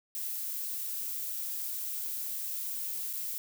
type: noise with dropouts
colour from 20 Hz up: violet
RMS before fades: -36 dBFS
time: 0.15-3.38 s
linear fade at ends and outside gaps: 0 ms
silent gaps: 3.13-3.135 s
effects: none